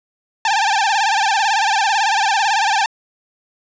sawtooth tone with vibrato, 840 Hz, G#5, 19 cents sharp, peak -10 dBFS, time 0.45-2.86 s, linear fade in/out 2 ms, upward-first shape sine, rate 18 Hz, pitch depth 140 cents each way, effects resampled to 16000 Hz + 7-bit

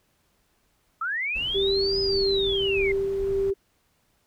sine linear two-way sweep, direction up then down, 1257 to 5070 to 2065 Hz, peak -25 dBFS, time 1.01-2.92 s, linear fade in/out 5 ms, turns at 2 s
brown noise, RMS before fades -38 dBFS, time 1.35-3.51 s, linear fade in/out 10 ms
sine tone with tremolo, 392 Hz, G4, in tune, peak -21 dBFS, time 1.54-3.54 s, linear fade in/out 20 ms, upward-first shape sine, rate 1.7 Hz, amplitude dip 30%
effects pink hiss -68 dBFS RMS until 4.26 s

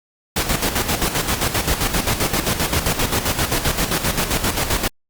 pink noise with tremolo, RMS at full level -18 dBFS, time 0.36-4.88 s, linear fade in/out 5 ms, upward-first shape square, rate 7.6 Hz, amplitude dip 60%, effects Opus 48 kbps

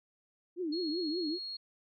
sine tone with vibrato, 329.6 Hz, E4, in tune, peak -32 dBFS, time 0.56-1.39 s, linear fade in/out 50 ms, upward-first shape triangle, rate 5.2 Hz, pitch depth 230 cents each way
sine tone, 4299 Hz, C8, 46 cents sharp, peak -38 dBFS, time 0.72-1.57 s, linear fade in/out 10 ms
effects none

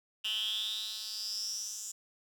10% pulse tone with high-pass filter sweep, 216.8 Hz, A3, 25 cents flat, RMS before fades -37 dBFS, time 0.24-1.92 s, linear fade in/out 10 ms, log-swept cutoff 2900 to 6900 Hz, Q 9.7, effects none

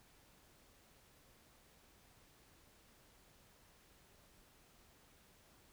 silence, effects pink hiss -67 dBFS RMS until 5.72 s

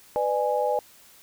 sine chord, G# diminished, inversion first, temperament just, 498.4 / 598 / 830.6 Hz, B4 / D5 / G#5, +16 / +31 / 0 cents, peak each -26 dBFS, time 0.16-0.79 s, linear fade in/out 0 ms, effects white hiss -53 dBFS RMS until 1.22 s

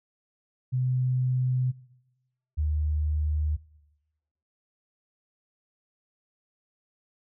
sine tone pair in turn, 127.4 / 75.89 Hz, C3 / D#2, -46 / -43 cents, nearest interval major sixth, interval 897 cents, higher first, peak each -23 dBFS, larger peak neither, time 0.72-1.72 / 2.57-3.57 s, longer neither, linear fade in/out 20 ms, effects noise-tail reverb RT60 1.0 s tail -21 dB re dry

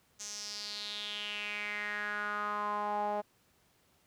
sawtooth tone with band-pass filter sweep, 207.7 Hz, G#3, in tune, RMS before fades -37 dBFS, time 0.19-3.22 s, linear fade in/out 20 ms, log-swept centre 6500 to 710 Hz, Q 5.1, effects pink hiss -69 dBFS RMS until 4.06 s + high-pass 60 Hz 12 dB/octave

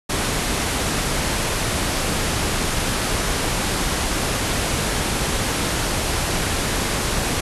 pink low-pass noise, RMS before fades -22 dBFS, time 0.09-7.41 s, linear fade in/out 10 ms, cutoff 12000 Hz, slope 96 dB/octave, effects none

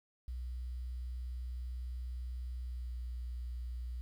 sine tone with pitch glide, 61.74 to 60.64 Hz, B1 to B1, 0 to -31 cents, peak -38 dBFS, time 0.28-4.01 s, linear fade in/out 0 ms, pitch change -31 cents, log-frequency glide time 2.63-2.95 s, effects 11-bit

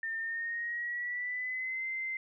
sine tone with pitch glide, 1807 to 2076 Hz, A6 to C7, +46 to -14 cents, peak -33 dBFS, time 0.03-2.17 s, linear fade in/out 2 ms, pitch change +240 cents, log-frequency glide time 0.18-1.86 s, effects none

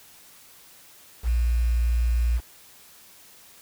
sine tone with quantisation, 58.8 Hz, A#1, 16 cents sharp, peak -19 dBFS, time 1.23-2.41 s, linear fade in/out 50 ms, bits 7, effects white hiss -51 dBFS RMS until 3.61 s

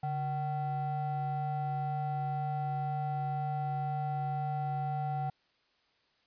triangle ring-modulated tone, 309 Hz, D#4, 12 cents flat, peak -26 dBFS, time 0.03-5.3 s, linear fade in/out 5 ms, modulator 451 Hz, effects white hiss -71 dBFS RMS until 6.26 s + resampled to 11025 Hz

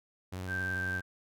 sawtooth tone with vibrato, 92.5 Hz, F#2, in tune, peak -33 dBFS, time 0.32-1.01 s, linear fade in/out 10 ms, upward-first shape sine, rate 18 Hz, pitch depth 53 cents each way
sine tone, 1568 Hz, G6, in tune, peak -32 dBFS, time 0.47-1.02 s, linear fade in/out 50 ms
effects none

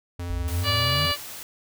square tone with vibrato, 87.3 Hz, F2, in tune, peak -30 dBFS, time 0.19-1.12 s, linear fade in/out 5 ms, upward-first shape triangle, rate 15 Hz, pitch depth 13 cents each way
sine linear sweep, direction up, 49 to 153.5 Hz, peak -26 dBFS, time 0.3-1.06 s, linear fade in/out 0 ms
white noise, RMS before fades -38 dBFS, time 0.48-1.43 s, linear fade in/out 0 ms
harmonic tone, 581 Hz, D5, 19 cents flat, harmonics 1 / 2 / 3 / 4 / 5 / 6 / 7 / 8, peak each -32 / -28 / -32 / -32 / -27 / -36 / -30 / -29 dBFS, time 0.63-1.17 s, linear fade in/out 50 ms
effects none

